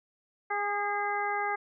harmonic tone with a mistuned harmonic, 410.1 Hz, G#4, 22 cents flat, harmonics 1 / 2 / 3 / 4 / 5, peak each -37 / -31 / -35 / -36 / -36 dBFS, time 0.5-1.56 s, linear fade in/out 10 ms, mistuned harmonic 4, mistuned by -21 cents, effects none

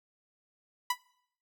sawtooth tone with exponential decay, 987.8 Hz, B5, in tune, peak -20 dBFS, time 0.9-0.98 s, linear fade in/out 5 ms, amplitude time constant 17 ms, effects noise-tail reverb RT60 0.7 s tail -23 dB re dry

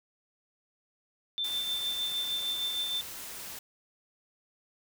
sine tone with tremolo, 3553 Hz, A7, 16 cents sharp, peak -28 dBFS, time 1.38-3.01 s, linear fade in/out 0 ms, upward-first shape triangle, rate 6.5 Hz, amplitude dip 45%
white noise, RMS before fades -42 dBFS, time 1.44-3.59 s, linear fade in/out 5 ms
effects none

